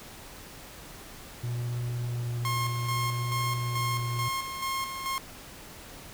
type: tone with vibrato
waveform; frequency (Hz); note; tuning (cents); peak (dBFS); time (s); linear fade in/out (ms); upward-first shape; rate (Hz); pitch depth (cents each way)
triangle; 120; B2; -49; -27; 1.43-4.29; 10; triangle; 0.63; 15
type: tone with tremolo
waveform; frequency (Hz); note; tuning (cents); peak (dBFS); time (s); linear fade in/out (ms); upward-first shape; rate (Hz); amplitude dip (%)
sawtooth; 1071; C6; +40; -25; 2.45-5.18; 0; square; 2.3; 50
effects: pink hiss -46 dBFS RMS until 6.13 s